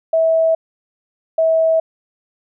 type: tone pair in turn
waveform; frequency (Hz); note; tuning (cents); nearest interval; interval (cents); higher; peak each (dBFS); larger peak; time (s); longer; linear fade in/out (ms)
sine; 650 / 647.6; E5 / E5; -24 / -31; unison; 7; first; -11; neither; 0.13-0.55 / 1.38-1.8; neither; 5
effects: none